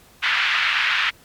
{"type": "band-pass noise", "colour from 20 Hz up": "pink", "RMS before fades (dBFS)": -20, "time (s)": [0.22, 1.11], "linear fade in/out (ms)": 20, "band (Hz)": [1400, 3200], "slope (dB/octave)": 24, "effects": ["pink hiss -51 dBFS RMS until 1.24 s", "MP3 96 kbps"]}